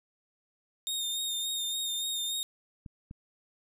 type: tone with vibrato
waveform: sawtooth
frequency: 3675 Hz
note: A#7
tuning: 25 cents flat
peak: -28 dBFS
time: 0.87-2.43 s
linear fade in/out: 0 ms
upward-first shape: sine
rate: 3.5 Hz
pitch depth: 30 cents each way
type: clicks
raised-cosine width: 5 ms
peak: -31 dBFS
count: 2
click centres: 2.862 / 3.111 s
effects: none